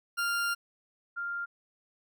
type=tone pair in turn; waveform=40% pulse / sine; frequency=1396.9 / 1396.9 Hz; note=F6 / F6; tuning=0 / 0 cents; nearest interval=unison; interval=0 cents; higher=neither; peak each=-27 / -32 dBFS; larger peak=first; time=0.17-0.55 / 1.16-1.46 s; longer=first; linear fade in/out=20 ms; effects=none